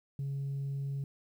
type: tone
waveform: sine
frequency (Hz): 138.59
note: C#3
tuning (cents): 0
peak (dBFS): -31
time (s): 0.19-1.04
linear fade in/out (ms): 2
effects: tanh soft clip ceiling -31 dBFS + 11-bit